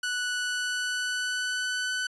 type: tone with pitch glide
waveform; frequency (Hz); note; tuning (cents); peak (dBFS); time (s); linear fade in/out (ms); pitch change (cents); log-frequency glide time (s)
sawtooth; 1480 to 1501.5; F#6 to F#6; 0 to +25; -24; 0.03-2.07; 5; +25; 0.4-1.89
effects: resampled to 22050 Hz